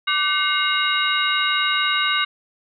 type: tone cluster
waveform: sine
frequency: 1172 / 1519 / 2142 / 2839 / 3803 Hz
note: D6 / F#6 / C7 / F7 / A#7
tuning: -4 / +45 / +40 / +28 / +34 cents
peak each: -24 dBFS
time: 0.07-2.25 s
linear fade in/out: 10 ms
effects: none